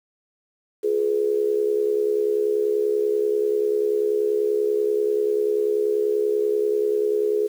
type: tone with amplitude modulation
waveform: sine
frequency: 420.6 Hz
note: G#4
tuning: 22 cents sharp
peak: -15 dBFS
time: 0.83-7.48 s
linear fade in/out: 20 ms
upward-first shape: sine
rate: 70.3 Hz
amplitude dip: 75%
effects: 8-bit